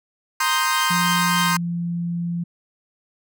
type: chord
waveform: sawtooth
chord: C minor seventh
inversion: third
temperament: equal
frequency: 932.3 / 1046.5 / 1244.5 / 1568 Hz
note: Bb5 / C6 / Eb6 / G6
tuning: 0 / 0 / 0 / 0 cents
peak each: -22 / -18 / -22 / -20 dBFS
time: 0.4-1.57 s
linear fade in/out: 5 ms
type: tone with pitch glide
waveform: sine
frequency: 174.9 to 171.7 Hz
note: F3 to F3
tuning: +3 to -29 cents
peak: -22 dBFS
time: 0.9-2.44 s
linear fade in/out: 10 ms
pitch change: -32 cents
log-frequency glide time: 1.42-1.49 s
effects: none